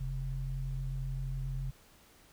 sine tone pair together, 42.02 / 133.4 Hz, E1 / C3, +34 / +34 cents, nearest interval octave + minor sixth, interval 2000 cents, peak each -36 / -36 dBFS, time 0-1.71 s, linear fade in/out 10 ms, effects pink hiss -61 dBFS RMS until 2.32 s

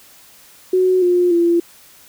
sine tone with pitch steps, 370 / 355.5 / 341.7 Hz, F#4 / F4 / F4, 0 / +31 / -38 cents, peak -11 dBFS, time 0.73-1.6 s, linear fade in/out 5 ms, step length 290 ms, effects white hiss -46 dBFS RMS until 2.08 s

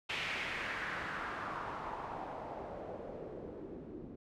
white noise with low-pass filter sweep, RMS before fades -42 dBFS, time 0.09-4.16 s, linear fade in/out 10 ms, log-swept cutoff 2700 to 290 Hz, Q 2.4, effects none

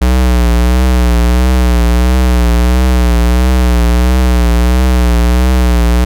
square tone with vibrato, 61.1 Hz, B1, 18 cents flat, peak -7 dBFS, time 0.01-6.05 s, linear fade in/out 10 ms, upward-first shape triangle, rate 1.5 Hz, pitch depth 77 cents each way, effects none

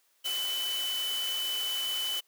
sine tone in noise, 3000 Hz, F#7, 23 cents sharp, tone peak -30 dBFS, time 0.24-2.21 s, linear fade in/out 20 ms, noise white, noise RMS -38 dBFS, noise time 0.24-2.21 s, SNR +5 dB, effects white hiss -69 dBFS RMS until 2.27 s + high-pass 400 Hz 12 dB/octave

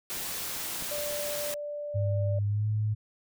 white noise, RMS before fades -35 dBFS, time 0.1-1.54 s, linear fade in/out 0 ms
clicks, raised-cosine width 2 ms, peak -35 / -39 / -29 / -35 / -33 dBFS, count 5, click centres 0.17 / 0.565 / 0.824 / 0.983 / 1.11 s
sine tone, 587.3 Hz, D5, in tune, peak -33 dBFS, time 0.91-2.39 s, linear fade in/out 5 ms
sine tone with pitch glide, 102.1 to 106.93 Hz, G#2 to A2, -29 to -49 cents, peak -25 dBFS, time 1.94-2.95 s, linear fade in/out 20 ms, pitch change +80 cents, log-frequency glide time 2.47-2.67 s
effects none

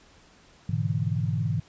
sine chord, E dominant seventh, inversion first, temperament equal with one note detuned, 104.97 / 123.47 / 146.83 / 164.81 Hz, G#2 / B2 / D3 / E3, +19 / 0 / 0 / 0 cents, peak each -28 / -30 / -30 / -30 dBFS, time 0.69-1.6 s, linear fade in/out 5 ms, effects pink hiss -56 dBFS RMS until 1.68 s + resampled to 16000 Hz

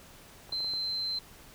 clicks, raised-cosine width 1 ms, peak -33 dBFS, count 5, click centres 0.494 / 0.527 / 0.605 / 0.646 / 0.737 s
sine tone, 4100 Hz, C8, 36 cents flat, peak -30 dBFS, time 0.52-1.19 s, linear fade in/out 5 ms
effects pink hiss -53 dBFS RMS until 1.54 s

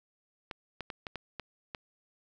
clicks, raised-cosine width 0.3 ms, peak -22 dBFS, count 7, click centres 0.512 / 0.807 / 0.902 / 1.068 / 1.157 / 1.397 / 1.748 s, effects none

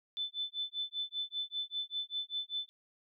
sine tone with tremolo, 3516 Hz, A7, 2 cents flat, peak -32 dBFS, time 0.17-2.69 s, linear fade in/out 0 ms, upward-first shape sine, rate 5.1 Hz, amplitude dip 100%, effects none

